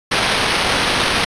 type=noise with sample-and-hold; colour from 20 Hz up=white; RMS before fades=-17 dBFS; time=0.11-1.25 s; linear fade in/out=10 ms; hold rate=7350 Hz; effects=resampled to 22050 Hz